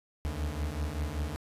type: beating tone pair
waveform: 40% pulse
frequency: 71.4 / 76.6 Hz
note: D2 / D#2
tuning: -48 / -27 cents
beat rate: 5.2 Hz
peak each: -34 / -33 dBFS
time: 0.25-1.36 s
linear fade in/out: 0 ms
effects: resampled to 32000 Hz